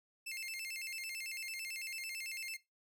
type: tone with vibrato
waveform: sawtooth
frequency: 2369 Hz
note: D7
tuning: 14 cents sharp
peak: -38 dBFS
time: 0.26-2.57 s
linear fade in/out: 10 ms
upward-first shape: square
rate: 9 Hz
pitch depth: 190 cents each way
effects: noise-tail reverb RT60 0.2 s tail -18 dB re dry